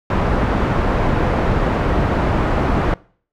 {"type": "low-pass noise", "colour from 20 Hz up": "pink", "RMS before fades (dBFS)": -17, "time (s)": [0.1, 2.94], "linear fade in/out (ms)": 2, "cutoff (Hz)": 1300, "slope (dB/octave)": 12, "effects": ["noise-tail reverb RT60 0.5 s tail -23 dB re dry"]}